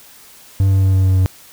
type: tone with pitch steps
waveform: triangle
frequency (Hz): 96.9 / 96.18 / 95.46 / 94.74 / 94.03 / 93.33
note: G2 / G2 / G2 / F#2 / F#2 / F#2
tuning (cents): -20 / -32 / -45 / +41 / +28 / +15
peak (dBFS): -8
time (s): 0.6-1.26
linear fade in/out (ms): 0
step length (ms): 110
effects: white hiss -43 dBFS RMS until 1.52 s